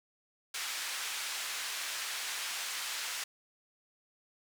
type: band-pass noise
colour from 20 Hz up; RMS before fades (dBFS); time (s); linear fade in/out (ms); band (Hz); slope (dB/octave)
pink; -38; 0.54-3.24; 5; 1600 to 10000; 12
effects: none